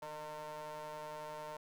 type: ring-modulated tone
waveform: 35% pulse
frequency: 150.9 Hz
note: D3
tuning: 47 cents sharp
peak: -39 dBFS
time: 0.02-1.57 s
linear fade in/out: 5 ms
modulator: 760 Hz
effects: none